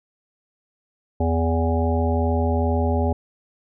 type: harmonic tone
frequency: 82.41 Hz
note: E2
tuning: in tune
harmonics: 1 / 3 / 5 / 7 / 9 / 10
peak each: -20 / -25 / -27 / -28 / -30 / -30 dBFS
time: 1.2-3.13 s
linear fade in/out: 5 ms
effects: none